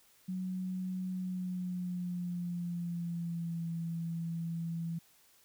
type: tone with pitch glide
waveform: sine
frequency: 185 to 166.73 Hz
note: F#3 to E3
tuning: 0 to +20 cents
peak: -34 dBFS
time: 0.28-4.99 s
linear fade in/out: 10 ms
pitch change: -180 cents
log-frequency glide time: 1.12-3.68 s
effects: white hiss -65 dBFS RMS until 5.44 s